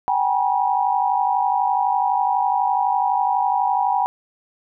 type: tone cluster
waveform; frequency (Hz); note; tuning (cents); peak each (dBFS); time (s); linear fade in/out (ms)
sine; 768 / 820 / 965; G5 / G#5 / B5; -36 / -22 / -40; -21; 0.08-4.06; 0
effects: none